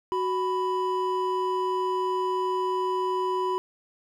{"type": "tone pair together", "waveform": "triangle", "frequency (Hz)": [371.7, 992.3], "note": ["F#4", "B5"], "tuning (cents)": [8, 8], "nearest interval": "octave + perfect fourth", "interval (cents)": 1700, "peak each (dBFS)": -25, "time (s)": [0.12, 3.58], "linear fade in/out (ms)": 0, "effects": []}